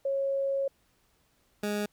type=tone pair in turn; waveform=sine / 20% pulse; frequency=548 / 207.5 Hz; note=C#5 / G#3; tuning=-20 / -1 cents; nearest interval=octave + perfect fourth; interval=1681 cents; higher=first; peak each=-26 / -24 dBFS; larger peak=second; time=0.05-0.68 / 1.63-1.86 s; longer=first; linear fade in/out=5 ms; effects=pink hiss -69 dBFS RMS until 1.92 s